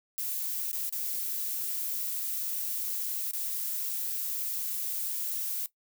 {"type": "noise with dropouts", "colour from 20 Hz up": "violet", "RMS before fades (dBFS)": -33, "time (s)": [0.18, 5.66], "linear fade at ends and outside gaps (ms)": 0, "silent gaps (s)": [[0.715, 0.73], [0.894, 0.925], [3.311, 3.334]], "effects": ["noise-tail reverb RT60 0.1 s tail -17 dB re dry"]}